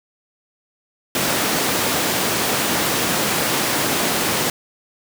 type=high-pass noise; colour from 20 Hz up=pink; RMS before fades=-20 dBFS; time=1.15-4.5 s; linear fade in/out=2 ms; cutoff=190 Hz; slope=12 dB/octave; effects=none